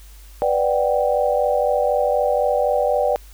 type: chord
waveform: sine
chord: G major seventh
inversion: first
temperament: equal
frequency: 493.9 / 587.3 / 740 / 784 Hz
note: B4 / D5 / F#5 / G5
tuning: 0 / 0 / 0 / 0 cents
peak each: -21 / -19 / -25 / -23 dBFS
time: 0.42-3.16 s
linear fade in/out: 0 ms
effects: added 50 Hz sine -40 dBFS peak until 3.33 s + white hiss -50 dBFS RMS until 3.33 s